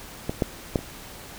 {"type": "clicks", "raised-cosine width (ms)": 2, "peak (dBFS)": [-12, -7, -7, -22], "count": 4, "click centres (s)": [0.295, 0.422, 0.758, 0.79], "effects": ["pink hiss -42 dBFS RMS until 1.38 s"]}